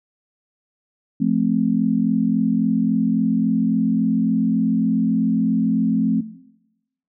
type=chord; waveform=sine; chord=F major; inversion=none; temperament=just; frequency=174.61 / 218.3 / 261.9 Hz; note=F3 / A3 / C4; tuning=0 / -13 / +2 cents; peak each=-22 / -19 / -20 dBFS; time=1.2-6.21 s; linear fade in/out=10 ms; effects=noise-tail reverb RT60 0.9 s tail -17 dB re dry